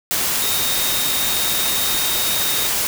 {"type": "tone in noise", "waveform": "sine", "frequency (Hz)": 3714, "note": "A#7", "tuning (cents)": -7, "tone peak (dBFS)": -24, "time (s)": [0.42, 2.67], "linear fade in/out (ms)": 0, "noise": "white", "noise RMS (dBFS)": -20, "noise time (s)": [0.11, 2.87], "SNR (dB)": -7, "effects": []}